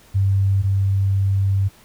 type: tone pair in turn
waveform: sine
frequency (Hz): 97.7 / 97.7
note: G2 / G2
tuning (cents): -5 / -5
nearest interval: unison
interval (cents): 0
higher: neither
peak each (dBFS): -14 / -15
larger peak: first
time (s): 0.14-0.63 / 0.63-1.69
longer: second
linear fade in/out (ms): 20
effects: pink hiss -50 dBFS RMS until 1.84 s